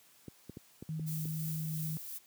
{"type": "clicks", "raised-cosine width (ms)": 3, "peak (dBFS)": -30, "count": 6, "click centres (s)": [0.282, 0.496, 0.571, 0.825, 0.996, 1.255]}
{"type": "tone", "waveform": "sine", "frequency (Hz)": 157.8, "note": "D#3", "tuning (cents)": 25, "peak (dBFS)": -34, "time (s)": [0.89, 1.97], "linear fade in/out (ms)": 0}
{"type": "noise with tremolo", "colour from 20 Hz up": "violet", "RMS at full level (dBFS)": -42, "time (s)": [1.06, 2.19], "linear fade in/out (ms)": 20, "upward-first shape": "sine", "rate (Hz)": 2.9, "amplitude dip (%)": 35}
{"effects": ["white hiss -63 dBFS RMS until 2.26 s", "high-pass 100 Hz 12 dB/octave"]}